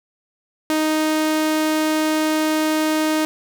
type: tone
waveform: sawtooth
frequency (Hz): 311.1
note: D#4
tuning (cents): 0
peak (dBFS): -13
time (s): 0.7-3.25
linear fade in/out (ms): 0
effects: none